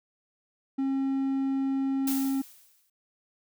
triangle tone, 270 Hz, C#4, 45 cents flat, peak -23 dBFS, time 0.78-2.42 s, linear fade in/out 10 ms
blue noise with exponential decay, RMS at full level -31 dBFS, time 2.07-2.9 s, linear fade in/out 5 ms, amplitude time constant 180 ms
effects none

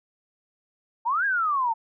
sine exponential two-way sweep, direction up then down, 880 to 1663 to 880 Hz, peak -21 dBFS, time 1.05-1.74 s, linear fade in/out 20 ms, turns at 1.25 s, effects none

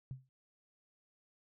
sine tone with exponential decay, 130.81 Hz, C3, in tune, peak -37 dBFS, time 0.11-0.29 s, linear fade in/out 0 ms, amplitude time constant 37 ms, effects none

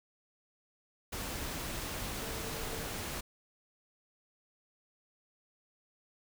sine tone in noise, 451 Hz, A4, 43 cents sharp, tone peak -47 dBFS, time 2.22-2.86 s, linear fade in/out 10 ms, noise pink, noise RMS -39 dBFS, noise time 1.12-3.21 s, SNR -11 dB, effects none

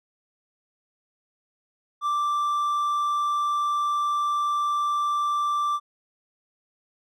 triangle tone, 1174.7 Hz, D6, in tune, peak -20 dBFS, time 2.01-5.8 s, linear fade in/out 50 ms, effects none

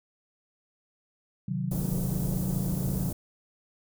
sine chord, C diminished, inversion none, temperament equal, 130.81 / 155.56 / 185 Hz, C3 / Eb3 / Gb3, 0 / 0 / 0 cents, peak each -32 / -33 / -31 dBFS, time 1.48-3.1 s, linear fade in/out 5 ms
pink band-stop noise, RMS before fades -34 dBFS, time 1.71-3.13 s, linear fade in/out 5 ms, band 470 to 11000 Hz, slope 12 dB/octave
effects none

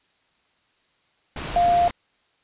sine tone in noise, 698.5 Hz, F5, in tune, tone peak -15 dBFS, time 1.56-1.88 s, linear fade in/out 2 ms, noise pink, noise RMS -31 dBFS, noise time 1.36-1.91 s, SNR +13 dB, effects white hiss -65 dBFS RMS until 2.43 s + resampled to 8000 Hz

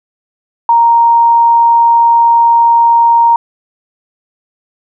sine tone, 932.3 Hz, A#5, in tune, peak -4 dBFS, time 0.69-3.36 s, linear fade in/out 2 ms, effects none

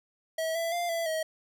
square tone with pitch steps, 645 / 666 / 696 / 668 / 636 Hz, E5 / E5 / F5 / E5 / D#5, -38 / +18 / -6 / +23 / +38 cents, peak -29 dBFS, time 0.38-1.23 s, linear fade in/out 5 ms, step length 170 ms, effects none

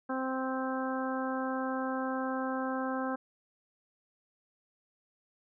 harmonic tone, 261.6 Hz, C4, in tune, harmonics 1 / 2 / 3 / 4 / 5 / 6, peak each -34 / -37 / -39 / -40 / -41 / -42 dBFS, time 0.09-3.16 s, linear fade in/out 10 ms, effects none

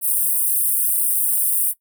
pink high-pass noise, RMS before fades -19 dBFS, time 0.01-1.74 s, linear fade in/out 50 ms, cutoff 8700 Hz, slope 96 dB/octave, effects noise-tail reverb RT60 0.1 s tail -18 dB re dry

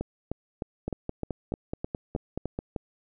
two click trains, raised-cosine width 2 ms, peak -17 / -17 dBFS, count 9 / 10, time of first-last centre 0.88-2.589 / 0.01-2.762 s, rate 4.68 / 3.27 Hz, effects none

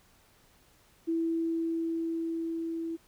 sine tone with level ramp, 329.6 Hz, E4, in tune, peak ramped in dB -26 to -32 dBFS, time 1.07-2.97 s, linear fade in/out 20 ms, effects pink hiss -63 dBFS RMS until 3.07 s

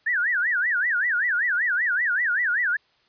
sine tone with vibrato, 1672 Hz, G#6, 11 cents sharp, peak -20 dBFS, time 0.06-2.77 s, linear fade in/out 10 ms, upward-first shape sine, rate 5.2 Hz, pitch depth 290 cents each way, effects white hiss -63 dBFS RMS until 3.08 s + resampled to 11025 Hz

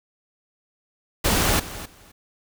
pink noise with echo, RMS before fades -20 dBFS, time 1.24-1.6 s, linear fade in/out 10 ms, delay 260 ms, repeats 2, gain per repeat -15 dB, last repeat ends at 2.12 s, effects none

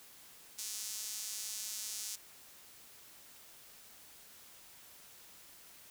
sawtooth tone with high-pass filter, 215.2 Hz, A3, 38 cents flat, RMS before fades -42 dBFS, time 0.58-2.16 s, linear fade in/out 10 ms, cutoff 6200 Hz, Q 1.4, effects white hiss -57 dBFS RMS until 5.9 s

